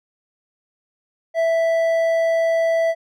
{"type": "tone with hard clipping", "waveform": "triangle", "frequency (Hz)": 659.3, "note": "E5", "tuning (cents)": 0, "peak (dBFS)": -17, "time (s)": [1.34, 2.95], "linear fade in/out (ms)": 50, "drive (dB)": 9, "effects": []}